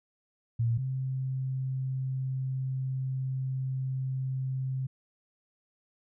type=tone pair in turn; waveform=sine; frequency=116.54 / 131.51 Hz; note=A#2 / C3; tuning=0 / +9 cents; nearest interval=major second; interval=209 cents; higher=second; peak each=-24 / -29 dBFS; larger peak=first; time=0.59-0.78 / 0.78-4.87 s; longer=second; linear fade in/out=10 ms; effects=none